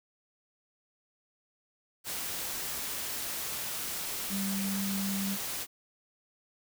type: tone in noise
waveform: sine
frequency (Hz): 196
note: G3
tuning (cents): 0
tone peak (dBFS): -31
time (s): 4.29-5.38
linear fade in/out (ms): 50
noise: white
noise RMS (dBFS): -36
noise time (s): 2.04-5.67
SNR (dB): +2
effects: none